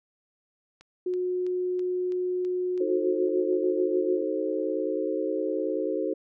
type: click train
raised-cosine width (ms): 0.2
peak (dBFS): -33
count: 7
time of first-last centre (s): 0.81-2.777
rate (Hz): 3.05
type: tone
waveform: sine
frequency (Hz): 363.2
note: F#4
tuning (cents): -32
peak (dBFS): -25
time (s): 1.06-4.22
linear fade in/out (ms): 5
type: chord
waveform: sine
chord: D# diminished seventh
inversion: none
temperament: equal with one note detuned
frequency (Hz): 311.1 / 370 / 440 / 529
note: D#4 / F#4 / A4 / C5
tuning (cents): 0 / 0 / 0 / +19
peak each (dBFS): -31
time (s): 2.8-6.14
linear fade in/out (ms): 10
effects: none